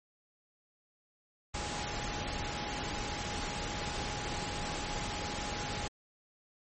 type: tone in noise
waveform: sine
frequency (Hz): 830.6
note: G#5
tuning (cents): 0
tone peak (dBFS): -43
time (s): 1.54-5.88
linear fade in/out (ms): 5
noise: pink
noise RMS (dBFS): -37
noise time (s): 1.54-5.88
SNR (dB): -9
effects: MP3 32 kbps